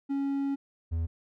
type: tone pair in turn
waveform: triangle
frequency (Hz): 277.2 / 82.41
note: C#4 / E2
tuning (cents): 0 / 0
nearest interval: octave + major sixth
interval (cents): 2100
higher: first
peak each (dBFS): -25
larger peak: neither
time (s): 0.09-0.56 / 0.91-1.07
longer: first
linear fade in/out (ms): 20
effects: none